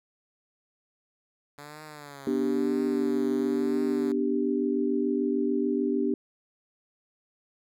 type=tone with vibrato; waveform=5% pulse; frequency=143.9 Hz; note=D3; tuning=35 cents flat; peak=-31 dBFS; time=1.58-4.12 s; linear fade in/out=2 ms; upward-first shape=triangle; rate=1 Hz; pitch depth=130 cents each way
type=chord; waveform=sine; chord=G major; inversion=first; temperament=equal; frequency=246.9 / 293.7 / 392 Hz; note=B3 / D4 / G4; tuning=0 / 0 / 0 cents; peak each=-28 dBFS; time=2.27-6.14 s; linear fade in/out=2 ms
effects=none